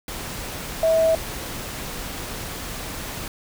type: tone in noise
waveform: sine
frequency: 648 Hz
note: E5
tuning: 30 cents flat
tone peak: -15 dBFS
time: 0.83-1.15 s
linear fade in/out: 2 ms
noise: pink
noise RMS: -32 dBFS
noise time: 0.08-3.28 s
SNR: +14 dB
effects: none